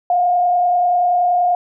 sine tone with frequency modulation, 712 Hz, F5, 33 cents sharp, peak -12 dBFS, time 0.1-1.55 s, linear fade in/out 2 ms, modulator 30.4 Hz, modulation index 0.51, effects none

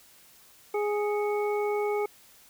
harmonic tone with a mistuned harmonic, 415.3 Hz, G#4, in tune, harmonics 1 / 2 / 3 / 5, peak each -26 / -33 / -39 / -39 dBFS, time 0.74-2.06 s, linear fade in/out 5 ms, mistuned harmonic 5, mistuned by +110 cents, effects white hiss -56 dBFS RMS until 2.49 s

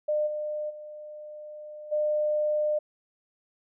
sine tone with level steps, 603 Hz, D5, 46 cents sharp, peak -23 / -29 / -39 / -23 dBFS, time 0.08-2.79 s, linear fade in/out 10 ms, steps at 0.26 / 0.69 / 1.91 s, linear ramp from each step 20 ms, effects none

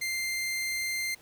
sawtooth tone, 2093 Hz, C7, in tune, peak -26 dBFS, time 0.01-1.15 s, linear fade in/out 10 ms, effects pink hiss -57 dBFS RMS until 1.21 s

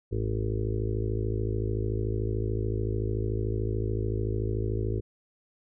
harmonic tone, 53.6 Hz, A1, 45 cents flat, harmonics 1 / 2 / 4 / 5 / 6 / 7 / 8 / 9, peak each -32 / -29 / -41 / -44 / -39 / -35 / -37 / -43 dBFS, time 0.11-5.01 s, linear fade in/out 20 ms, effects none

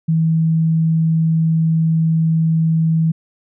sine tone, 161.7 Hz, E3, 33 cents flat, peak -12 dBFS, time 0.08-3.12 s, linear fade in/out 10 ms, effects none

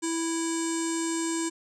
square tone with low-pass filter, 329.6 Hz, E4, in tune, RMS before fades -29 dBFS, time 0.02-1.5 s, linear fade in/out 20 ms, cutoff 7800 Hz, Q 9.9, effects none

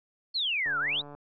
sine exponential two-way sweep, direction down then up, 4435 to 1315 to 4032 Hz, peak -26 dBFS, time 0.34-1.02 s, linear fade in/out 20 ms, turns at 0.79 s
click train, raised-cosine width 1 ms, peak -32 dBFS, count 72, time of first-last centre 0.66-1.15 s, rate 145 Hz
effects none

